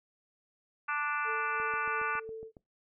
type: harmonic tone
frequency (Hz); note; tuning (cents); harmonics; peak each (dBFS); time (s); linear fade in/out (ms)
293.7; D4; 0; 3 / 4 / 5 / 6 / 7 / 8 / 9; -40 / -34 / -34 / -44 / -44 / -43 / -42; 0.88-2.2; 10
type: tone with tremolo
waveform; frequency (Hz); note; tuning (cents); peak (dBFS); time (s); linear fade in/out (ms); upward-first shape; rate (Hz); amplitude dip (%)
sine; 444.6; A4; +18; -37; 1.24-2.52; 50; triangle; 3; 55
type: click train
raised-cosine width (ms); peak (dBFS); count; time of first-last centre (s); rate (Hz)
2; -37; 8; 1.6-2.568; 7.23
effects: noise-tail reverb RT60 0.2 s tail -22 dB re dry